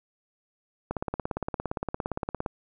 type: click train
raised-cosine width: 1 ms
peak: -15 dBFS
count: 28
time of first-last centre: 0.91-2.462 s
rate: 17.4 Hz
effects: none